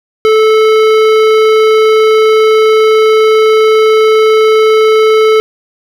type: tone with hard clipping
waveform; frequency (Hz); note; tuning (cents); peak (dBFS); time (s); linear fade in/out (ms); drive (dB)
sine; 436.3; A4; -15; -6; 0.25-5.4; 0; 15
effects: none